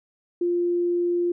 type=tone; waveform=sine; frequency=349.2 Hz; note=F4; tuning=in tune; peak=-20 dBFS; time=0.41-1.32 s; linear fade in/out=5 ms; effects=none